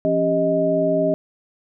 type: tone cluster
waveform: sine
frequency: 170 / 274.1 / 396 / 626 Hz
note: F3 / C#4 / G4 / D#5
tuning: -46 / -19 / +18 / +10 cents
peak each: -26 / -23 / -24 / -18 dBFS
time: 0.05-1.14 s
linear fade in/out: 0 ms
effects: none